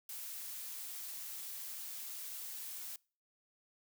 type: noise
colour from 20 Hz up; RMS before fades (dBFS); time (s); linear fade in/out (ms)
blue; -45; 0.09-2.96; 2
effects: noise-tail reverb RT60 0.4 s tail -25 dB re dry